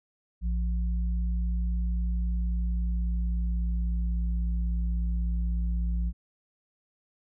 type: tone pair together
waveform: sine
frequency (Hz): 58.17 / 174.61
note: A#1 / F3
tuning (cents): -3 / 0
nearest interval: octave + perfect fifth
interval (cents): 1903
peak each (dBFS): -25 / -36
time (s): 0.41-6.13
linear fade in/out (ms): 50
effects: none